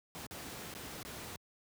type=noise with dropouts; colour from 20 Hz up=pink; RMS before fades=-45 dBFS; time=0.15-1.36 s; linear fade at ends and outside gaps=0 ms; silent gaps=0.265-0.31 / 0.739-0.75 / 1.029-1.05 s; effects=high-pass 80 Hz 12 dB/octave